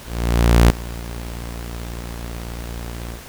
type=tone with ADSR envelope; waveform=sawtooth; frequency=58.27 Hz; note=A#1; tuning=in tune; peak=-4 dBFS; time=0.04-3.23 s; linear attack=660 ms; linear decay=4 ms; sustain=-20 dB; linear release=120 ms; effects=pink hiss -39 dBFS RMS until 3.28 s